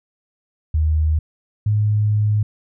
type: tone pair in turn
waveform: sine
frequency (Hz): 77.78 / 105.6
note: D#2 / G#2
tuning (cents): 0 / +29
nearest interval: perfect fourth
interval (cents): 529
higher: second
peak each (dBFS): -14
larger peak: neither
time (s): 0.74-1.19 / 1.66-2.43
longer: second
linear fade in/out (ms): 5
effects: none